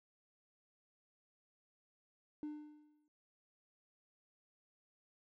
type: tone with exponential decay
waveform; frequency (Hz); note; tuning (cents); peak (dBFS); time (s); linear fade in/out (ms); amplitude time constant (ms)
triangle; 300; D4; +37; -36; 2.43-3.08; 1; 140
effects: tanh soft clip ceiling -35 dBFS